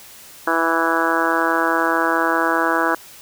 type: harmonic tone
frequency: 164.81 Hz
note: E3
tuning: in tune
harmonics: 2 / 3 / 4 / 5 / 6 / 7 / 8 / 9 / 10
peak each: -23 / -26 / -25 / -27 / -23 / -25 / -25 / -23 / -25 dBFS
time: 0.47-2.95 s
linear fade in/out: 5 ms
effects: white hiss -42 dBFS RMS until 3.21 s